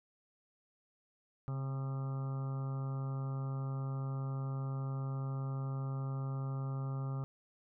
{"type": "harmonic tone with a mistuned harmonic", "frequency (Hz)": 135, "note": "C#3", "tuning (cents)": -45, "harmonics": [1, 2, 3, 4, 5, 6, 7, 8, 9, 10], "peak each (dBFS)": [-35, -50, -53, -54, -58, -56, -60, -60, -52, -61], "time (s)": [1.48, 7.24], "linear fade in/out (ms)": 0, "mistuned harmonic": 2, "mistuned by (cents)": -38, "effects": []}